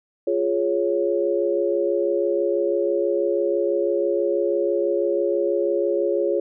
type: chord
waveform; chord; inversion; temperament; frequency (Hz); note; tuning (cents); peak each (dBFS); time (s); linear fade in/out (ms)
sine; Db major; first; equal; 349.2 / 415.3 / 554.4; F4 / Ab4 / Db5; 0 / 0 / 0; -23; 0.27-6.4; 5
effects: none